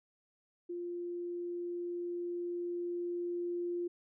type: tone with level ramp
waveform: sine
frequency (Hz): 349.2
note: F4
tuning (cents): 0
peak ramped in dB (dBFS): -37 to -33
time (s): 0.69-3.88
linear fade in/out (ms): 10
effects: none